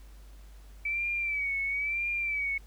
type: tone with vibrato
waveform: sine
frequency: 2299 Hz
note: D7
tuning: 37 cents flat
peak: -28 dBFS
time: 0.85-2.58 s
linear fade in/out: 5 ms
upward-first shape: sine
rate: 1 Hz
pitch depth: 74 cents each way
effects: added 50 Hz sine -47 dBFS peak until 2.66 s + pink hiss -61 dBFS RMS until 2.66 s